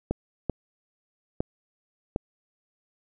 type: clicks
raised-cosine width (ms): 2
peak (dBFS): -12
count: 4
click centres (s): 0.11 / 0.497 / 1.405 / 2.161
effects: none